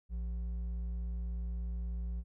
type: tone with hard clipping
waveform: sine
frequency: 58.27 Hz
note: A#1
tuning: in tune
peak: -36 dBFS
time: 0.09-2.24 s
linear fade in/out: 50 ms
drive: 5 dB
effects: none